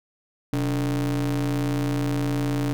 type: ring-modulated tone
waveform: square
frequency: 79.3 Hz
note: D#2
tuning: 33 cents sharp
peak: -20 dBFS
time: 0.53-2.73 s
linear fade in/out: 0 ms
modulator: 208 Hz
effects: none